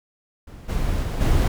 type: noise with level steps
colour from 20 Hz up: brown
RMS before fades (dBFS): -39 / -23 / -25 / -18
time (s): 0.47-1.48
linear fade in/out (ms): 5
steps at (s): 0.68 / 1.02 / 1.2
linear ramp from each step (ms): 20
effects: none